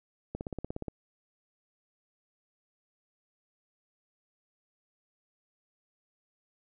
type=click train; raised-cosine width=2 ms; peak=-22 dBFS; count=10; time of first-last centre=0.35-0.883 s; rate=16.9 Hz; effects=none